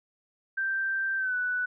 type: tone with pitch glide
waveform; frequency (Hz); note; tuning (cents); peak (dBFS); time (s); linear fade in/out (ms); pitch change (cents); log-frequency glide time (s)
sine; 1568 to 1486; G6 to F#6; 0 to +7; -26; 0.57-1.66; 10; -93; 1.17-1.35
effects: none